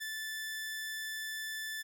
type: tone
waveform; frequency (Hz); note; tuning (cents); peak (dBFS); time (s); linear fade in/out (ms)
sawtooth; 1754; A6; -6; -34; 0-1.83; 20
effects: none